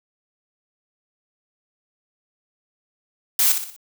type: noise with echo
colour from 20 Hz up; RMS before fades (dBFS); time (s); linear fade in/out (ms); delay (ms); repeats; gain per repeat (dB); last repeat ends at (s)
blue; -17; 3.39-3.52; 2; 61; 4; -7; 3.764
effects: none

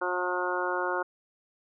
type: harmonic tone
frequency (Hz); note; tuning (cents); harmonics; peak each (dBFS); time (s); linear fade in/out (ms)
180; F#3; -47; 2 / 3 / 4 / 5 / 6 / 7 / 8; -33 / -34 / -38 / -34 / -35 / -37 / -33; 0.01-1.03; 10
effects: none

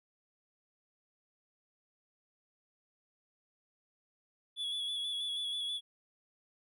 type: tone with vibrato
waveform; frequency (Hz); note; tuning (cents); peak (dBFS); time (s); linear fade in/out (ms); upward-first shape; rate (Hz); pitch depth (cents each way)
triangle; 3400; G#7; +40; -33; 4.56-5.81; 50; square; 6.2; 25
effects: none

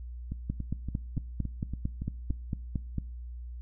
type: two click trains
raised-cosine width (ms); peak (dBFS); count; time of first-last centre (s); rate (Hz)
5; -23 / -18; 8 / 12; 0.32-2.303 / 0.5-2.983; 3.53 / 4.43
effects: noise-tail reverb RT60 0.5 s tail -22 dB re dry + added 60 Hz sine -38 dBFS peak until 3.61 s

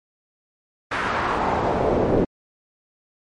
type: noise with band-pass filter sweep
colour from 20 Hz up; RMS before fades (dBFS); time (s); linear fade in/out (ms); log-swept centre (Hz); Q
brown; -21; 0.91-2.25; 10; 1700 to 380; 1.6
effects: MP3 48 kbps

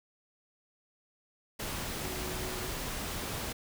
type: tone in noise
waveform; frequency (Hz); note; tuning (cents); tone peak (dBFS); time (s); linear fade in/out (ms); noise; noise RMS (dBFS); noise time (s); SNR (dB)
sine; 370; F#4; 0; -43; 2.01-2.7; 10; pink; -37; 1.59-3.53; -9
effects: none

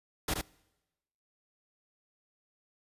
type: noise with echo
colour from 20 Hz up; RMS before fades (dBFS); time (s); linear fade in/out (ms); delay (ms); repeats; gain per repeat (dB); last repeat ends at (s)
pink; -31; 0.28-0.34; 5; 74; 1; -4; 0.414
effects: noise-tail reverb RT60 1.0 s tail -24 dB re dry + resampled to 32000 Hz

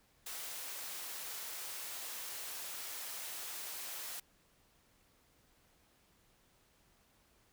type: high-pass noise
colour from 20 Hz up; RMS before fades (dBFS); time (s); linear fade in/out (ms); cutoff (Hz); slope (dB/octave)
white; -44; 0.26-4.2; 5; 450; 12
effects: pink hiss -70 dBFS RMS until 7.52 s

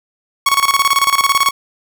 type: tone with tremolo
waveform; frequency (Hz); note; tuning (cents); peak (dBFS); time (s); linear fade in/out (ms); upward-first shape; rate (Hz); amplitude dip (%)
sawtooth; 1108.7; C#6; 0; -5; 0.46-1.51; 5; square; 18; 75
effects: none

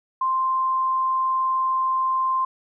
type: tone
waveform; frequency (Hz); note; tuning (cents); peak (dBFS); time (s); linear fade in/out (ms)
sine; 1046.5; C6; 0; -19; 0.21-2.45; 5
effects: none

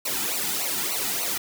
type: noise with flanger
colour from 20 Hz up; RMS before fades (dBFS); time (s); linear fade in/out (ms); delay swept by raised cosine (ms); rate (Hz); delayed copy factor
white; -27; 0.05-1.38; 5; 0.58 to 1.88; 3.4; -0.95
effects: none

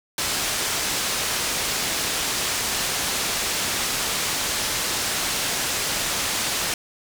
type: low-pass noise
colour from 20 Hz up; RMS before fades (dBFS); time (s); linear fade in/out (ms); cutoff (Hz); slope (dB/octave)
white; -25; 0.18-6.74; 2; 7900; 12
effects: none

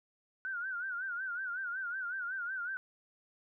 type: tone with vibrato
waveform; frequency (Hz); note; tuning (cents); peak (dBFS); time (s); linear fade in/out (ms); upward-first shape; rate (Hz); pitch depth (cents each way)
sine; 1480; F#6; 0; -35; 0.45-2.77; 0; sine; 5.4; 110
effects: none

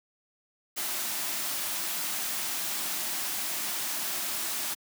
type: band-stop noise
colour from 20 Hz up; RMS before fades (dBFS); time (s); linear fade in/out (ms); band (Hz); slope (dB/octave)
white; -32; 0.76-4.75; 20; 400 to 570; 96
effects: high-pass 200 Hz 12 dB/octave

